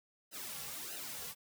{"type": "noise with flanger", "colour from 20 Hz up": "white", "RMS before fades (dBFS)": -44, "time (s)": [0.31, 1.35], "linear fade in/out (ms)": 50, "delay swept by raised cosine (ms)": [0.87, 3.27], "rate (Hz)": 1.6, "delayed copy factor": -0.9, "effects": []}